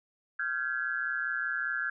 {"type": "tone cluster", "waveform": "sine", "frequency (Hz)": [1388, 1555, 1680], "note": ["F6", "G6", "G#6"], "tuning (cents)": [-11, -14, 19], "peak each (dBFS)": [-35, -33, -34], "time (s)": [0.39, 1.9], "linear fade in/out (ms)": 5, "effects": []}